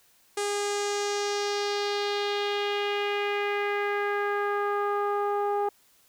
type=tone with low-pass filter sweep; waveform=sawtooth; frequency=408.5 Hz; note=G#4; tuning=29 cents flat; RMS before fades=-28 dBFS; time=0.37-5.69 s; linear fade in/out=5 ms; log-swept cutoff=8600 to 910 Hz; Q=2.4; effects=white hiss -62 dBFS RMS until 6.08 s